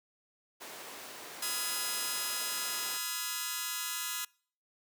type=noise; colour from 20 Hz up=pink; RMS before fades=-44 dBFS; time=0.6-2.98 s; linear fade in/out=20 ms
type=chord; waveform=5% pulse; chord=F half-diminished seventh; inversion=second; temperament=just; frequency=1005.8 / 1257.2 / 1396.9 / 1676.3 Hz; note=Cb6 / Eb6 / F6 / Ab6; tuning=+31 / +18 / 0 / +16 cents; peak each=-28 dBFS; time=1.42-4.25 s; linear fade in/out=5 ms
effects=noise-tail reverb RT60 0.5 s tail -26 dB re dry + high-pass 400 Hz 12 dB/octave